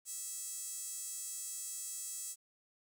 sawtooth tone with high-pass filter, 655 Hz, E5, 11 cents flat, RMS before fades -43 dBFS, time 0.05-2.36 s, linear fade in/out 50 ms, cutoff 7800 Hz, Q 3.3, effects 11-bit

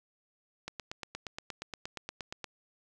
click train, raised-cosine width 0.2 ms, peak -21 dBFS, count 16, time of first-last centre 0.68-2.443 s, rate 8.51 Hz, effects none

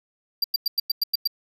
square tone bursts, 4729 Hz, D8, 11 cents sharp, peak -19 dBFS, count 8, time 0.42-1.275 s, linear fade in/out 5 ms, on 22 ms, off 97 ms, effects none

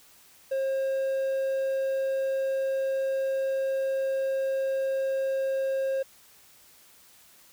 triangle tone, 536 Hz, C5, 42 cents sharp, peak -23 dBFS, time 0.51-6.03 s, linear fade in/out 10 ms, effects white hiss -56 dBFS RMS until 7.52 s

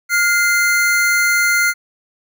square tone pair together, 1418 / 2078 Hz, F6 / C7, +26 / -12 cents, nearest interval perfect fifth, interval 662 cents, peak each -16 dBFS, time 0.09-1.74 s, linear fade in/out 50 ms, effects none

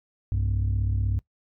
sine tone pair together, 61.74 / 98.01 Hz, B1 / G2, 0 / 0 cents, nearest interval minor sixth, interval 800 cents, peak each -24 / -22 dBFS, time 0.32-1.19 s, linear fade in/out 0 ms, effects noise-tail reverb RT60 0.1 s tail -20 dB re dry + tanh soft clip ceiling -19 dBFS

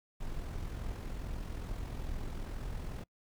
brown noise with amplitude modulation, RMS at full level -37 dBFS, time 0.2-3.04 s, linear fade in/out 10 ms, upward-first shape sine, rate 42.4 Hz, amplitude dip 45%, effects noise-tail reverb RT60 0.1 s tail -25 dB re dry

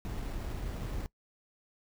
brown noise with sample-and-hold, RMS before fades -37 dBFS, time 0.05-1.06 s, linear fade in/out 0 ms, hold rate 6300 Hz, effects noise-tail reverb RT60 0.1 s tail -21 dB re dry

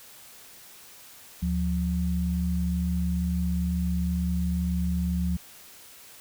sine tone pair together, 74.8 / 176.98 Hz, D2 / F3, +32 / +23 cents, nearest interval octave + minor third, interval 1491 cents, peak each -27 / -26 dBFS, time 1.42-5.37 s, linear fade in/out 10 ms, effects white hiss -49 dBFS RMS until 6.2 s

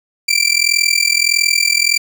20% pulse tone with amplitude modulation, 2349 Hz, D7, in tune, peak -3 dBFS, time 0.28-1.98 s, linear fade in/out 10 ms, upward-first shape sine, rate 41.6 Hz, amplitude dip 90%, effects 7-bit

